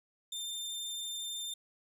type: tone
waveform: sawtooth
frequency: 3594 Hz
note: A7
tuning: 36 cents sharp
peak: -34 dBFS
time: 0.32-1.54 s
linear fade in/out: 5 ms
effects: resampled to 32000 Hz